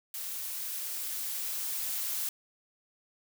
blue noise with level ramp, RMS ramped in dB -38 to -33 dBFS, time 0.14-2.29 s, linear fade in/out 2 ms, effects none

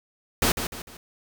pink noise with echo, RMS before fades -21 dBFS, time 0.42-0.52 s, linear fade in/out 2 ms, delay 150 ms, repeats 3, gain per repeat -8 dB, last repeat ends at 0.97 s, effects none

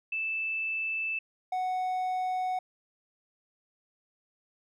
sine / triangle tone pair in turn, 2637 / 740 Hz, E7 / F#5, 0 / 0 cents, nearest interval octave + minor seventh, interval 2200 cents, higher first, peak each -29 / -26 dBFS, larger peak second, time 0.12-1.19 / 1.52-2.59 s, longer neither, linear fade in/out 5 ms, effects none

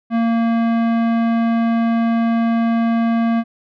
sine tone with tanh clipping, 230 Hz, A#3, 23 cents flat, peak -16 dBFS, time 0.1-3.44 s, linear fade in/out 50 ms, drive 17 dB, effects none

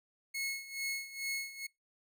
sawtooth tone with tremolo, 2181 Hz, C#7, 29 cents flat, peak -30 dBFS, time 0.34-1.67 s, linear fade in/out 10 ms, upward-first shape sine, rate 2.3 Hz, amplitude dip 80%, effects noise-tail reverb RT60 0.2 s tail -26 dB re dry

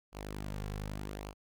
sawtooth tone with flanger, 50.9 Hz, G#1, 34 cents flat, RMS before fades -41 dBFS, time 0.12-1.34 s, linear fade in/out 50 ms, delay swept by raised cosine 0.53 to 3.33 ms, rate 0.85 Hz, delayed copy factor -0.55, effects none

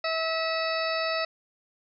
harmonic tone, 648 Hz, E5, 30 cents flat, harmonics 1 / 2 / 3 / 4 / 6 / 7 / 8, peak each -29 / -32 / -34 / -35 / -37 / -37 / -38 dBFS, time 0.04-1.25 s, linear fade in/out 5 ms, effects none

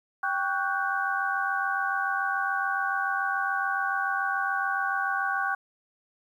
sine tone cluster, 785 / 1124 / 1476 / 1563 Hz, G5 / C#6 / F#6 / G6, +2 / +24 / -5 / -6 cents, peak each -31 / -31 / -29 / -32 dBFS, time 0.23-5.55 s, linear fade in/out 5 ms, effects 10-bit

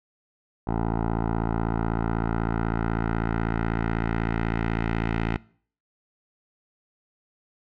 10% pulse tone with low-pass filter sweep, 56.1 Hz, A1, 34 cents sharp, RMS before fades -26 dBFS, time 0.67-5.37 s, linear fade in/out 5 ms, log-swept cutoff 940 to 2300 Hz, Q 1.7, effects noise-tail reverb RT60 0.5 s tail -22 dB re dry

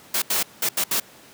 white noise bursts at uneven times, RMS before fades -22 dBFS, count 5, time 0.14-0.22 / 0.3-0.43 / 0.62-0.69 / 0.77-0.84 / 0.91-1 s, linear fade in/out 5 ms, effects pink hiss -48 dBFS RMS until 1.33 s + high-pass 150 Hz 12 dB/octave

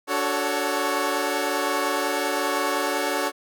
15% pulse chord, D major seventh, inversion none, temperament equal with one note detuned, 290 / 370 / 440 / 554.4 Hz, D4 / F#4 / A4 / C#5, -22 / 0 / 0 / 0 cents, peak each -22 dBFS, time 0.07-3.32 s, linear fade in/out 50 ms, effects none

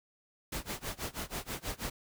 pink noise with tremolo, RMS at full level -36 dBFS, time 0.52-1.9 s, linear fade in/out 5 ms, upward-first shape sine, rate 6.2 Hz, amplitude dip 95%, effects none

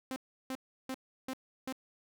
sawtooth tone bursts, 261.6 Hz, C4, in tune, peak -32 dBFS, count 5, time 0.11-1.725 s, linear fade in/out 0 ms, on 51 ms, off 340 ms, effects none

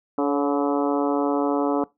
harmonic tone with a mistuned harmonic, 143.4 Hz, D3, 41 cents flat, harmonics 2 / 3 / 4 / 5 / 6 / 7 / 8 / 9, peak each -22 / -26 / -28 / -30 / -32 / -33 / -34 / -35 dBFS, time 0.18-1.84 s, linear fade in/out 2 ms, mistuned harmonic 4, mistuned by -37 cents, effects noise-tail reverb RT60 0.2 s tail -22 dB re dry

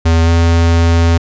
square tone with pitch glide, 82.41 to 83.9 Hz, E2 to E2, 0 to +31 cents, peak -8 dBFS, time 0.05-1.18 s, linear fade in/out 10 ms, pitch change +31 cents, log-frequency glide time 0.24-0.29 s, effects resampled to 16000 Hz

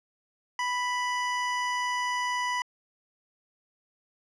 25% pulse tone, 987.8 Hz, B5, in tune, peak -23 dBFS, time 0.59-2.62 s, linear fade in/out 2 ms, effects low-pass 6000 Hz 12 dB/octave

